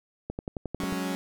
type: click train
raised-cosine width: 2 ms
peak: -19 dBFS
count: 8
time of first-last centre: 0.3-0.925 s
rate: 11.2 Hz
type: chord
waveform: sawtooth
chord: F# suspended second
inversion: none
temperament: equal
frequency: 185 / 207.7 / 277.2 Hz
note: F#3 / G#3 / C#4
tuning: 0 / 0 / 0 cents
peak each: -28 / -33 / -28 dBFS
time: 0.8-1.15 s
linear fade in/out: 0 ms
effects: none